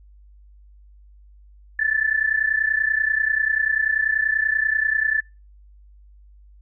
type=tone pair together; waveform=sine; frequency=1736 / 1766.3 Hz; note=A6 / A6; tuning=-24 / +6 cents; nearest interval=unison; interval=30 cents; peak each=-21 dBFS; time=1.79-5.21 s; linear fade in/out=5 ms; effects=noise-tail reverb RT60 0.3 s tail -26 dB re dry + added 50 Hz sine -46 dBFS peak until 6.61 s